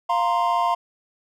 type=chord; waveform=triangle; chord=F suspended fourth; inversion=none; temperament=equal; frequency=698.5 / 932.3 / 1046.5 Hz; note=F5 / Bb5 / C6; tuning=0 / 0 / 0 cents; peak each=-21 dBFS; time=0.09-0.75 s; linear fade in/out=10 ms; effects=none